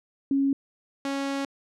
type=tone pair in turn; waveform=sine / sawtooth; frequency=275.1 / 276.1 Hz; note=C#4 / C#4; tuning=-13 / -7 cents; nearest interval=unison; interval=6 cents; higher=second; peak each=-20 / -23 dBFS; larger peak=first; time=0.31-0.53 / 1.05-1.45 s; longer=second; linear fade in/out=2 ms; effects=low-pass 7000 Hz 12 dB/octave